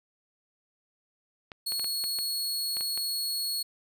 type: clicks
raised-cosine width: 0.3 ms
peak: -25 dBFS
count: 9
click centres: 1.518 / 1.721 / 1.796 / 1.844 / 2.04 / 2.188 / 2.769 / 2.809 / 2.976 s
type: tone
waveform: sawtooth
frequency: 4343 Hz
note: C#8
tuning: 36 cents flat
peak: -26 dBFS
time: 1.66-3.63 s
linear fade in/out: 10 ms
effects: none